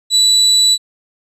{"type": "tone", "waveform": "35% pulse", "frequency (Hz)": 3951, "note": "B7", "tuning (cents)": 0, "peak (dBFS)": -6, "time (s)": [0.1, 0.78], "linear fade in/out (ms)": 50, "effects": ["resampled to 32000 Hz"]}